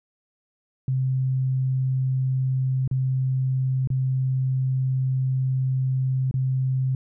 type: tone with dropouts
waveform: sine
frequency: 130.81 Hz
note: C3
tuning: in tune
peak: -20 dBFS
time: 0.88-6.95 s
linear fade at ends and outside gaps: 2 ms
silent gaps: 2.877-2.912 / 3.874-3.902 / 6.312-6.34 s
effects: none